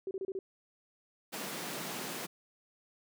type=tone bursts; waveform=sine; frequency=383.1 Hz; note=G4; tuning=40 cents flat; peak=-34 dBFS; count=5; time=0.07-0.39 s; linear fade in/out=2 ms; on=40 ms; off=30 ms
type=high-pass noise; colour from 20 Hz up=pink; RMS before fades=-40 dBFS; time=1.32-2.27 s; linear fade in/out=20 ms; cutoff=150 Hz; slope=48 dB/octave
effects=none